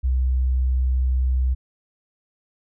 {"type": "tone", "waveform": "sine", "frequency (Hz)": 63.9, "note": "C2", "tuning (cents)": -40, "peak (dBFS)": -17, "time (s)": [0.03, 1.55], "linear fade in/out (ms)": 20, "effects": []}